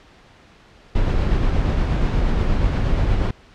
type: noise with tremolo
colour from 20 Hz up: brown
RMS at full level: -17 dBFS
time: 0.95-3.31 s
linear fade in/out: 5 ms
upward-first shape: sine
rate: 8.4 Hz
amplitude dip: 25%
effects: pink hiss -49 dBFS RMS until 3.54 s + low-pass 4000 Hz 12 dB/octave